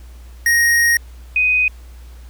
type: tone pair in turn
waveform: square / sine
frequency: 1872 / 2499 Hz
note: A#6 / D#7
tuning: +7 / +7 cents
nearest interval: perfect fourth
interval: 500 cents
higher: second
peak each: -12 dBFS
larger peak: neither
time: 0.46-0.97 / 1.36-1.68 s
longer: first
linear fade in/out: 2 ms
effects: added 60 Hz sine -35 dBFS peak until 2.29 s + pink hiss -50 dBFS RMS until 2.29 s